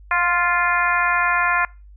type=harmonic tone with a mistuned harmonic; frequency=349.2 Hz; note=F4; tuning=in tune; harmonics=2 / 3 / 4 / 5 / 6 / 7; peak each=-26 / -21 / -22 / -22 / -26 / -26 dBFS; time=0.11-1.65 s; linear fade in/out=2 ms; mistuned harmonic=2; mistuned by=+22 cents; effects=noise-tail reverb RT60 0.3 s tail -24 dB re dry + added 50 Hz sine -41 dBFS peak until 1.96 s